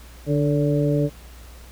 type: harmonic tone with a mistuned harmonic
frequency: 146.83 Hz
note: D3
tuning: in tune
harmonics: 1 / 2 / 3 / 4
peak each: -20 / -23 / -25 / -26 dBFS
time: 0.26-1.1 s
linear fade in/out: 50 ms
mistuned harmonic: 4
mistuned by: -37 cents
effects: added 60 Hz sine -41 dBFS peak until 1.71 s + pink hiss -48 dBFS RMS until 1.71 s